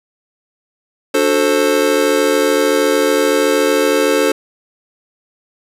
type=chord; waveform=square; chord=D dominant seventh; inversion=none; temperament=just; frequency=293.7 / 367.1 / 440.5 / 528.6 Hz; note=D4 / F#4 / A4 / C5; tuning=0 / -14 / +2 / +18 cents; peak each=-19 / -21 / -16 / -17 dBFS; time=1.14-4.32 s; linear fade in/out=5 ms; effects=resampled to 32000 Hz + 7-bit